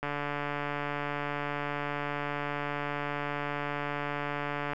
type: click train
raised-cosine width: 0.5 ms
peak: -18 dBFS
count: 683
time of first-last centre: 0.03-4.733 s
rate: 145 Hz
effects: none